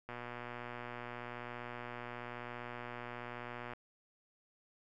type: click train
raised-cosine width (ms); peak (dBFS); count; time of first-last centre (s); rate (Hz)
0.5; -29; 442; 0.09-3.735; 121
effects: none